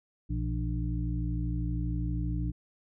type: harmonic tone with a mistuned harmonic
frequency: 59.8 Hz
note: A#1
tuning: 45 cents sharp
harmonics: 1 / 2 / 3 / 5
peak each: -31 / -34 / -36 / -38 dBFS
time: 0.29-2.52 s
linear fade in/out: 20 ms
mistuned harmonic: 3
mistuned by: -71 cents
effects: none